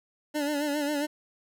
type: tone with vibrato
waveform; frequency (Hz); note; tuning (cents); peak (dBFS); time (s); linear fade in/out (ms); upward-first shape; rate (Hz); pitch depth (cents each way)
25% pulse; 292.7; D4; -6; -23; 0.34-1.07; 20; sine; 7.4; 60
effects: none